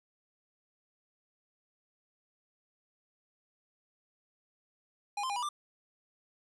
square tone with pitch steps, 818 / 1042 / 810 / 975 / 1185 Hz, G#5 / C6 / G#5 / B5 / D6, -26 / -7 / -43 / -23 / +15 cents, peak -33 dBFS, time 5.17-5.49 s, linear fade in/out 5 ms, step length 64 ms, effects resampled to 24000 Hz + 11-bit

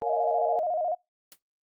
sine chord, Bb minor seventh, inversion none, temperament just, 466.2 / 559.4 / 699.2 / 839.1 Hz, Bb4 / Db5 / F5 / Ab5, 0 / +16 / +2 / +18 cents, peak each -31 / -36 / -34 / -33 dBFS, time 0.02-0.59 s, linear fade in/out 0 ms
sine tone with vibrato, 669 Hz, E5, 25 cents sharp, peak -25 dBFS, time 0.06-0.95 s, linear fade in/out 10 ms, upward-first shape square, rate 14 Hz, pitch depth 110 cents each way
white noise with exponential decay, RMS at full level -44 dBFS, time 1.32-1.39 s, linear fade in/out 0 ms, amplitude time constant 15 ms
effects noise-tail reverb RT60 0.2 s tail -25 dB re dry + Opus 32 kbps

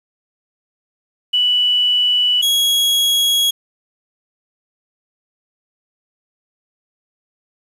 sine / 40% pulse tone pair in turn, 2960 / 3318 Hz, F#7 / G#7, 0 / -2 cents, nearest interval major second, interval 198 cents, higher second, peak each -12 dBFS, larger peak neither, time 1.33-2.42 / 2.42-3.51 s, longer neither, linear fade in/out 10 ms, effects resampled to 32000 Hz + 7-bit

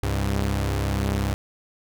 sawtooth tone pair together, 67.4 / 100.4 Hz, C#2 / G2, -48 / +42 cents, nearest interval perfect fifth, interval 690 cents, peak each -21 dBFS, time 0.03-1.34 s, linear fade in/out 0 ms, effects none

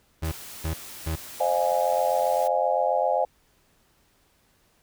35% pulse tone bursts, 80.1 Hz, E2, 49 cents flat, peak -24 dBFS, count 3, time 0.22-1.16 s, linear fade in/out 10 ms, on 100 ms, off 320 ms
white noise, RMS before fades -41 dBFS, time 0.24-2.48 s, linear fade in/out 10 ms
sine chord, F minor seventh, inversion second, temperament equal with one note detuned, 523.3 / 610.9 / 698.5 / 830.6 Hz, C5 / Eb5 / F5 / Ab5, 0 / -32 / 0 / 0 cents, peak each -26 dBFS, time 1.4-3.25 s, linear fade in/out 5 ms
effects pink hiss -64 dBFS RMS until 4.82 s

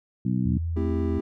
harmonic tone, 62.6 Hz, B1, 24 cents sharp, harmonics 2 / 3 / 4 / 5, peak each -26 / -25 / -29 / -35 dBFS, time 0.25-0.58 s, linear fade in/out 5 ms
sine tone with vibrato, 83 Hz, E2, 12 cents sharp, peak -25 dBFS, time 0.45-1.19 s, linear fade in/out 10 ms, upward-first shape sine, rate 5.5 Hz, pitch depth 17 cents each way
triangle chord, A minor seventh, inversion none, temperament just, 220 / 264 / 330 / 396 Hz, A3 / C4 / E4 / G4, 0 / +16 / +2 / +18 cents, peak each -29 dBFS, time 0.76-1.21 s, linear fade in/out 10 ms
effects none

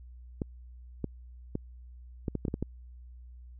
clicks, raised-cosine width 3 ms, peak -18 dBFS, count 9, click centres 0.418 / 1.043 / 1.554 / 2.282 / 2.353 / 2.452 / 2.482 / 2.541 / 2.626 s, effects added 61 Hz sine -46 dBFS peak until 3.59 s

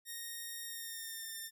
5% pulse tone with pitch glide, 1857 to 1803.1 Hz, A#6 to A6, -7 to +42 cents, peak -32 dBFS, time 0.05-1.51 s, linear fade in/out 50 ms, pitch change -51 cents, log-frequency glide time 0.63-1.27 s, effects none

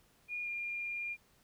sine tone with pitch glide, 2434 to 2406 Hz, D#7 to D7, -39 to +41 cents, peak -36 dBFS, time 0.28-1.17 s, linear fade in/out 50 ms, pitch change -20 cents, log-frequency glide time 0.43-0.48 s, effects pink hiss -68 dBFS RMS until 1.43 s

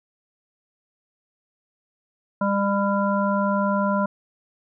harmonic tone with a mistuned harmonic, 200 Hz, G3, 35 cents sharp, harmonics 1 / 3 / 5 / 7, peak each -22 / -25 / -25 / -29 dBFS, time 2.41-4.06 s, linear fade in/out 5 ms, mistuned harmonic 7, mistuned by -18 cents, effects none

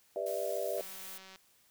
sine chord, E minor seventh, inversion first, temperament just, 395.6 / 494.4 / 593.3 / 659.3 Hz, G4 / B4 / D5 / E5, +16 / +2 / +18 / 0 cents, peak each -40 / -39 / -36 / -38 dBFS, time 0.16-0.81 s, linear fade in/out 2 ms
blue noise, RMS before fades -46 dBFS, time 0.26-1.18 s, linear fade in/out 5 ms
click train, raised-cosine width 0.2 ms, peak -35 dBFS, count 111, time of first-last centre 0.78-1.359 s, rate 190 Hz
effects white hiss -67 dBFS RMS until 1.7 s

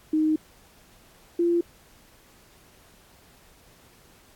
sine tone pair in turn, 311.1 / 343.5 Hz, D#4 / F4, 0 / -29 cents, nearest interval major second, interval 171 cents, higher second, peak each -19 dBFS, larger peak neither, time 0.13-0.36 / 1.39-1.61 s, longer first, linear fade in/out 5 ms, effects pink hiss -56 dBFS RMS until 4.35 s + AAC 64 kbps

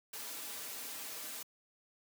white noise with comb filter, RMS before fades -44 dBFS, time 0.13-1.43 s, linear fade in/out 5 ms, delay 5.5 ms, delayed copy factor -0.7, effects high-pass 200 Hz 12 dB/octave

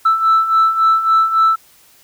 sine beating tone pair, 1318.5 / 1322.1 Hz, E6 / E6, 0 / +5 cents, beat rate 3.6 Hz, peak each -15 / -10 dBFS, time 0.05-1.56 s, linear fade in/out 10 ms, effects tanh soft clip ceiling -6 dBFS + white hiss -49 dBFS RMS until 2.03 s

